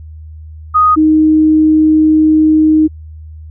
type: tone pair in turn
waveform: sine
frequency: 1244.5 / 311.1 Hz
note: D#6 / D#4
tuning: 0 / 0 cents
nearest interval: 2 octaves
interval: 2400 cents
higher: first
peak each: -5 dBFS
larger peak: neither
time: 0.74-0.96 / 0.96-2.88 s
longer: second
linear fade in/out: 20 ms
effects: added 78 Hz sine -28 dBFS peak until 3.5 s